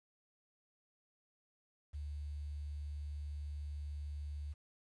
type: tone with quantisation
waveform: sine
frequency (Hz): 73.3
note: D2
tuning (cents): -3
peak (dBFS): -40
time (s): 1.93-4.54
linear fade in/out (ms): 20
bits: 11
effects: resampled to 24000 Hz